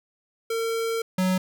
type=tone pair in turn; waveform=square; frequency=455.1 / 185.47 Hz; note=A#4 / F#3; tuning=-42 / +4 cents; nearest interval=octave + major third; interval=1554 cents; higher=first; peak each=-25 / -21 dBFS; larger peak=second; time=0.5-1.02 / 1.18-1.38 s; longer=first; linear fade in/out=5 ms; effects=none